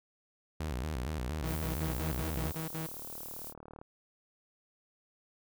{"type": "tone with vibrato", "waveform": "sawtooth", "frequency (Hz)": 69.3, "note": "C#2", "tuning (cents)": 0, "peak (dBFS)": -30, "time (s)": [0.6, 2.52], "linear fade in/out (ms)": 5, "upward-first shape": "square", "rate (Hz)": 4.3, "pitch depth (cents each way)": 200}
{"type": "tone bursts", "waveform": "sawtooth", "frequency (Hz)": 160.1, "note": "D#3", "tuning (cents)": 50, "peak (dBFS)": -32, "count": 8, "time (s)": [1.43, 2.869], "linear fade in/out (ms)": 10, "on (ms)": 130, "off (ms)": 57}
{"type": "noise", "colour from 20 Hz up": "violet", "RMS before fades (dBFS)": -44, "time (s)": [1.44, 3.54], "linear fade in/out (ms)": 50}
{"type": "click train", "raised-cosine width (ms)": 1, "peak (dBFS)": -34, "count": 73, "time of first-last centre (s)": [1.91, 3.815], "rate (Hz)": 37.8}
{"effects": []}